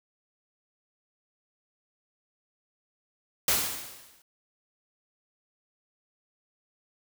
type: noise with exponential decay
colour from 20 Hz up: white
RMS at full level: -22 dBFS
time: 3.48-4.22 s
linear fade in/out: 2 ms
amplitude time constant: 160 ms
effects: none